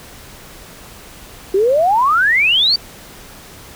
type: exponential sweep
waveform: sine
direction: up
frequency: 370 to 4699 Hz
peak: -10 dBFS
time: 1.54-2.76 s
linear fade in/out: 5 ms
effects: pink hiss -38 dBFS RMS until 3.75 s